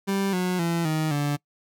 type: tone with pitch steps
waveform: 30% pulse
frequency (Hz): 196 / 181.82 / 168.67 / 156.47 / 145.15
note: G3 / F#3 / E3 / D#3 / D3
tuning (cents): 0 / -30 / +40 / +10 / -20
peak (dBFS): -20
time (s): 0.07-1.37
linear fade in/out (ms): 20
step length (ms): 260
effects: noise-tail reverb RT60 0.1 s tail -23 dB re dry